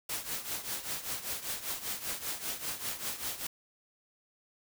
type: noise with tremolo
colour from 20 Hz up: white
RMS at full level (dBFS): -34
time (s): 0.09-3.47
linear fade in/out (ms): 5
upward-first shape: triangle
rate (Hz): 5.1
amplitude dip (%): 80
effects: none